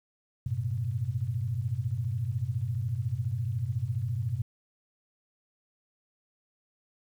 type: tone cluster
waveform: sine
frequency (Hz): 95.7 / 111.4 / 125.6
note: G2 / A2 / B2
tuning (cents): -41 / +22 / +30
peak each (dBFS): -34 / -33 / -31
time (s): 0.46-4.42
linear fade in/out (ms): 5
effects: 10-bit